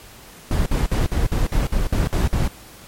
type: noise bursts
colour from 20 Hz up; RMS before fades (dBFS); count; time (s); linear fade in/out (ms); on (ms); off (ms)
brown; -18; 10; 0.51-2.478; 2; 150; 52
effects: pink hiss -43 dBFS RMS until 2.87 s + MP3 64 kbps